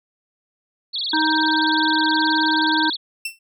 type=tone with vibrato; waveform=sine; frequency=3862 Hz; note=B7; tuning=39 cents flat; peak=-22 dBFS; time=0.93-2.97 s; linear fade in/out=20 ms; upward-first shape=sine; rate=19 Hz; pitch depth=270 cents each way
type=harmonic tone; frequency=313.1 Hz; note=D#4; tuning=11 cents sharp; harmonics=1 / 3 / 5; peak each=-21 / -21 / -21 dBFS; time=1.13-2.9 s; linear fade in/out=5 ms
type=tone with exponential decay; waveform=sawtooth; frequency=2689 Hz; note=E7; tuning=34 cents sharp; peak=-18 dBFS; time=3.25-3.39 s; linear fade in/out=5 ms; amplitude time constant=29 ms
effects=none